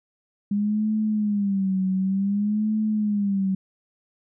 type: tone with vibrato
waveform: sine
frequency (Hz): 201.6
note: G3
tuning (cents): +49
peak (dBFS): -20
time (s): 0.51-3.55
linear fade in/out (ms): 5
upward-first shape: sine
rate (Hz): 0.55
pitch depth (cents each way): 120
effects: none